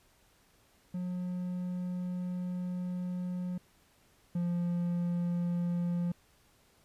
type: tone pair in turn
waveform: triangle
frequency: 180 / 174.07 Hz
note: F#3 / F3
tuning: -47 / -5 cents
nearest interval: minor second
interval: 58 cents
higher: first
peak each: -31 / -27 dBFS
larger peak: second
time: 0.94-3.58 / 4.35-6.12 s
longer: first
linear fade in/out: 5 ms
effects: pink hiss -66 dBFS RMS until 6.84 s + resampled to 32000 Hz